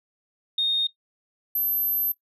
sine tone pair in turn, 3694 / 12375 Hz, A#7 / G9, -16 / -23 cents, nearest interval octave + major sixth, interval 2093 cents, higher second, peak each -19 / -21 dBFS, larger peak first, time 0.58-0.87 / 1.55-2.12 s, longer second, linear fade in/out 5 ms, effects noise-tail reverb RT60 0.1 s tail -17 dB re dry + tanh soft clip ceiling -15 dBFS

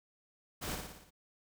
pink noise with echo, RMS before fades -39 dBFS, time 0.61-0.76 s, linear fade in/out 20 ms, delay 58 ms, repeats 6, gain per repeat -4 dB, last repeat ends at 1.108 s, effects none

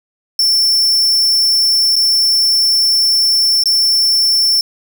45% pulse tone with dropouts, 5390 Hz, E8, 38 cents sharp, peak -10 dBFS, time 0.39-4.61 s, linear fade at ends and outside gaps 2 ms, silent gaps 1.957-1.963 / 3.637-3.657 s, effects 8-bit

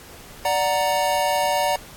square chord, D augmented, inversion none, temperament equal, 587.3 / 740 / 932.3 Hz, D5 / F#5 / A#5, 0 / 0 / 0 cents, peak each -24 dBFS, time 0.45-1.76 s, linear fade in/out 2 ms, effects pink hiss -43 dBFS RMS until 1.96 s + AAC 64 kbps

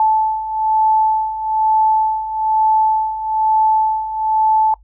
sine beating tone pair, 872 / 873.1 Hz, A5 / A5, -16 / -14 cents, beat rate 1.1 Hz, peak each -19 / -14 dBFS, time 0-4.74 s, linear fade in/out 2 ms, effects noise-tail reverb RT60 0.1 s tail -21 dB re dry + added 50 Hz sine -44 dBFS peak until 4.83 s

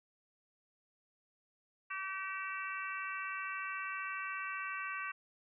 harmonic tone, 383.6 Hz, G4, 37 cents flat, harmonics 3 / 4 / 5 / 6 / 7, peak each -42 / -43 / -46 / -47 / -45 dBFS, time 1.9-5.12 s, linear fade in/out 10 ms, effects none

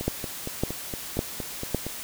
two click trains, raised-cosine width 2 ms, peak -10 / -18 dBFS, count 4 / 9, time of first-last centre 0.08-1.747 / 0.01-1.866 s, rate 1.8 / 4.31 Hz, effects white hiss -37 dBFS RMS until 2.03 s

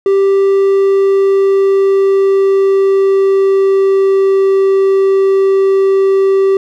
triangle tone with pitch glide, 392 to 388.2 Hz, G4 to G4, 0 to -17 cents, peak -5 dBFS, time 0.06-6.57 s, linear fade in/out 2 ms, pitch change -17 cents, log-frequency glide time 0.48-4.53 s, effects none

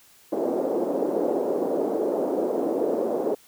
white band-pass noise, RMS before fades -25 dBFS, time 0.32-3.35 s, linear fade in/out 10 ms, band 290 to 540 Hz, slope 24 dB/octave, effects white hiss -55 dBFS RMS until 3.47 s

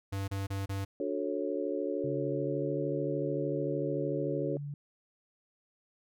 square tone bursts, 98 Hz, G2, in tune, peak -33 dBFS, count 4, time 0.12-0.85 s, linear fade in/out 10 ms, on 160 ms, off 30 ms
sine chord, D major seventh, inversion none, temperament just, 293.7 / 367.1 / 440.5 / 550.6 Hz, D4 / F#4 / A4 / C#5, 0 / -14 / +2 / -12 cents, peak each -36 dBFS, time 1-4.57 s, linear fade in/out 2 ms
sine tone with pitch glide, 138.59 to 144.14 Hz, C#3 to D3, 0 to -32 cents, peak -36 dBFS, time 2.04-4.74 s, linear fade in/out 2 ms, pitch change +68 cents, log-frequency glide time 2.29-2.79 s
effects none

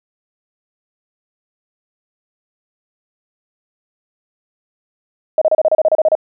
sine tone bursts, 627 Hz, D#5, 13 cents sharp, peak -8 dBFS, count 12, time 5.38-6.152 s, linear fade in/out 2 ms, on 35 ms, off 32 ms, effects none

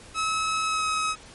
sawtooth tone with pitch glide, 1289 to 1274.9 Hz, E6 to D#6, -39 to +42 cents, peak -20 dBFS, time 0.14-1.16 s, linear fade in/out 50 ms, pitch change -19 cents, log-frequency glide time 0.66-0.84 s, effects pink hiss -47 dBFS RMS until 1.34 s + MP3 48 kbps

